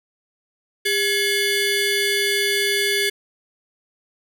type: ring-modulated tone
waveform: 20% pulse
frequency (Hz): 1283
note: E6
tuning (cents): -47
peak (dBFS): -10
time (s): 0.85-3.1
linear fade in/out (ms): 10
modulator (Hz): 879
effects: none